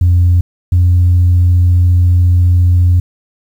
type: tone pair in turn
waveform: sine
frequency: 88 / 88.56 Hz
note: F2 / F2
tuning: +14 / +25 cents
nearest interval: unison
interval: 11 cents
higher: second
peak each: -4 dBFS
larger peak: neither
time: 0.01-0.41 / 0.72-3 s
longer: second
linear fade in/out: 5 ms
effects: tanh soft clip ceiling -3 dBFS + 7-bit